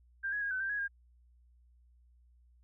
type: tone with pitch steps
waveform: sine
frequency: 1588 / 1671 / 1632 / 1517 / 1576 / 1666 / 1615 Hz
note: G6 / G#6 / G#6 / F#6 / G6 / G#6 / G#6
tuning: +22 / +10 / -31 / +43 / +9 / +5 / -49 cents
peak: -32 dBFS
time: 0.23-0.881 s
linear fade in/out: 20 ms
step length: 93 ms
effects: added 60 Hz sine -61 dBFS peak until 2.63 s